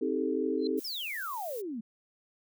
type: chord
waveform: sine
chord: A half-diminished seventh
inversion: first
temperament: just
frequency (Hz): 264 / 316.8 / 396 / 440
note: C4 / Eb4 / G4 / A4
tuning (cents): +16 / +31 / +18 / 0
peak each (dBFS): -33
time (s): 0.01-0.8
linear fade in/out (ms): 10
type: tone with exponential growth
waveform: sine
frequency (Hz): 4100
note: C8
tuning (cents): -36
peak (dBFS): -34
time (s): 0.58-0.67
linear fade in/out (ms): 2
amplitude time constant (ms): 18
type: noise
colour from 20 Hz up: violet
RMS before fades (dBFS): -45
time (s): 0.77-1.62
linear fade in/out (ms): 20
type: exponential sweep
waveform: sine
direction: down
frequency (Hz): 5580 to 209.6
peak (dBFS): -34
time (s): 0.84-1.81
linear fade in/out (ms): 10
effects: none